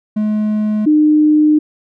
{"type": "tone pair in turn", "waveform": ["triangle", "sine"], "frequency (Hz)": [212.8, 303.7], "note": ["G#3", "D#4"], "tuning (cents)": [42, -42], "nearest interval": "tritone", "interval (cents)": 616, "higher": "second", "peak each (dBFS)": [-11, -7], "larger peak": "second", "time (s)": [[0.16, 0.86], [0.86, 1.59]], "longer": "second", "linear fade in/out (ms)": 10, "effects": []}